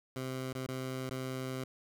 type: tone with dropouts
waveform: 15% pulse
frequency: 130.3 Hz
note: C3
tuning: 7 cents flat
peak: -30 dBFS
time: 0.16-1.64 s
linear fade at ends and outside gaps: 2 ms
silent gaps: 0.529-0.551 / 0.665-0.687 / 1.096-1.11 s
effects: none